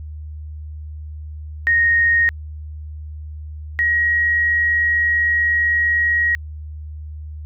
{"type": "tone pair in turn", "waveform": "sine", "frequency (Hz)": [1862, 1895.6], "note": ["A#6", "A#6"], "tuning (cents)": [-2, 28], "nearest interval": "unison", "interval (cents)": 30, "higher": "second", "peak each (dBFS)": [-12, -14], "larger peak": "first", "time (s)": [[1.67, 2.29], [3.79, 6.35]], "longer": "second", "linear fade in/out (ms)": 0, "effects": ["added 76 Hz sine -29 dBFS peak until 7.45 s"]}